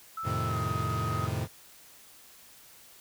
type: tone with pitch glide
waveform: sine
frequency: 1318.5 to 1258.2 Hz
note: E6 to D#6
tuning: 0 to +19 cents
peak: -33 dBFS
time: 0.17-1.27 s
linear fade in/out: 5 ms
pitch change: -81 cents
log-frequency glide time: 0.46-0.58 s
type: chord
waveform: 40% pulse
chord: F dominant seventh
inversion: none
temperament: equal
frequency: 87.31 / 110 / 130.81 / 155.56 Hz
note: F2 / A2 / C3 / Eb3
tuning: 0 / 0 / 0 / 0 cents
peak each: -35 / -32 / -35 / -37 dBFS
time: 0.23-1.48 s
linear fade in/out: 50 ms
effects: white hiss -54 dBFS RMS until 3 s